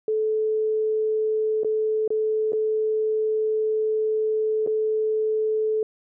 sine tone with dropouts, 434.3 Hz, A4, 23 cents flat, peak -20 dBFS, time 0.08-5.83 s, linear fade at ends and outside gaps 2 ms, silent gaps 1.634-1.646 / 2.078-2.104 / 2.522-2.532 / 4.664-4.673 s, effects none

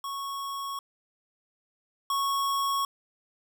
square tone pair in turn, 1105 / 1105 Hz, C#6 / C#6, -6 / -6 cents, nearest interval unison, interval 0 cents, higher neither, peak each -33 / -26 dBFS, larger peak second, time 0.04-0.79 / 2.1-2.85 s, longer neither, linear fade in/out 2 ms, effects none

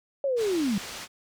sine linear sweep, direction down, 569 to 185 Hz, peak -23 dBFS, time 0.24-0.78 s, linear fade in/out 2 ms
white low-pass noise, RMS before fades -39 dBFS, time 0.36-1.08 s, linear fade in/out 50 ms, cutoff 5600 Hz, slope 12 dB/octave
effects none

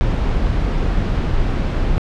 brown noise, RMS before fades -17 dBFS, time 0.01-1.98 s, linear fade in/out 0 ms, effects low-pass 4000 Hz 12 dB/octave

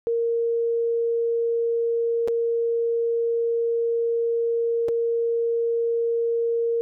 sine tone with dropouts, 464.6 Hz, A#4, 6 cents flat, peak -20 dBFS, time 0.07-6.81 s, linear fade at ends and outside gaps 0 ms, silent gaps 2.276-2.283 / 4.884-4.888 s, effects none

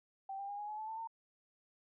sine tone with pitch steps, 778 / 795.3 / 812.9 / 831 / 849.4 / 868.2 / 887.5 / 907.2 Hz, G5 / G5 / G#5 / G#5 / G#5 / A5 / A5 / A#5, -13 / +25 / -37 / +1 / +39 / -23 / +15 / -47 cents, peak -40 dBFS, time 0.29-1.074 s, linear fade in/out 5 ms, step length 98 ms, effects none

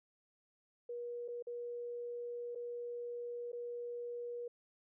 sine tone with dropouts, 479.6 Hz, A#4, 49 cents sharp, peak -40 dBFS, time 0.89-4.48 s, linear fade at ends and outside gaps 5 ms, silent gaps 1.28-1.284 / 1.425-1.469 / 2.55-2.556 / 3.519-3.529 s, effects none

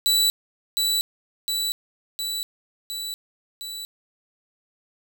sawtooth tone with echo, 3951 Hz, B7, in tune, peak -14 dBFS, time 0.06-0.3 s, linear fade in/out 0 ms, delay 710 ms, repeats 5, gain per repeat -3 dB, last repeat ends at 3.85 s, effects none

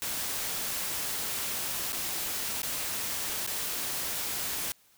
white noise with dropouts, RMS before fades -33 dBFS, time 0.02-4.72 s, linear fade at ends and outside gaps 0 ms, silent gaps 1.922-1.929 / 2.618-2.631 / 3.464-3.475 s, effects white hiss -63 dBFS RMS until 4.97 s

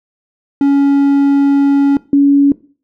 triangle / sine tone pair in turn, 280 / 281.6 Hz, C#4 / C#4, +18 / +27 cents, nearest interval unison, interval 9 cents, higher second, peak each -5 dBFS, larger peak neither, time 0.61-1.97 / 2.13-2.52 s, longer first, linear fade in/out 2 ms, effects noise-tail reverb RT60 0.4 s tail -19 dB re dry

